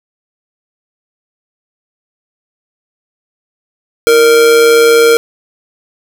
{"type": "tone with amplitude modulation", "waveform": "square", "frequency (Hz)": 463.9, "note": "A#4", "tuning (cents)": -8, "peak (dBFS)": -3, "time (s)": [4.07, 5.17], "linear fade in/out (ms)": 0, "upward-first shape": "sine", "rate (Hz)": 139, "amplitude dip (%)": 40, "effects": []}